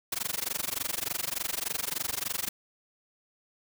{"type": "noise with amplitude modulation", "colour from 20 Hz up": "white", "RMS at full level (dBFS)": -29, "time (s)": [0.12, 2.49], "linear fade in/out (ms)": 5, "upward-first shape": "sine", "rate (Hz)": 23.4, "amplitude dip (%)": 100, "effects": []}